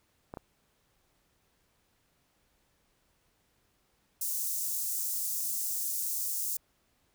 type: clicks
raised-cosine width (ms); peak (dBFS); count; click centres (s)
1; -26; 2; 0.339 / 0.372
type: high-pass noise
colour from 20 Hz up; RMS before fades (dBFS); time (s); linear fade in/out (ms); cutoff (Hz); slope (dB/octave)
white; -33; 4.21-6.57; 5; 6200; 24
effects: pink hiss -72 dBFS RMS until 7.14 s